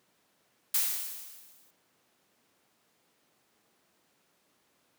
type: noise with exponential decay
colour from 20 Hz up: blue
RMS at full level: -25 dBFS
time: 0.74-1.71 s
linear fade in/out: 5 ms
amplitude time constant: 210 ms
effects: pink hiss -70 dBFS RMS until 4.98 s + high-pass 200 Hz 12 dB/octave